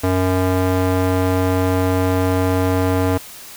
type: tone with band-pass filter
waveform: square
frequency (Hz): 92.5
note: F#2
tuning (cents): 0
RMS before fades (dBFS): -17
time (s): 0.03-3.18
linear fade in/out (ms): 10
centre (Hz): 530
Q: 0.6
effects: white hiss -37 dBFS RMS until 3.56 s